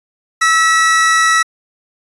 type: tone pair together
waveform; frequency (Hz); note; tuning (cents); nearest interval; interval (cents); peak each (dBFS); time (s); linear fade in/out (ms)
45% pulse; 1308 / 1932.2; E6 / B6; -14 / -38; perfect fifth; 676; -12; 0.41-1.43; 10
effects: resampled to 24000 Hz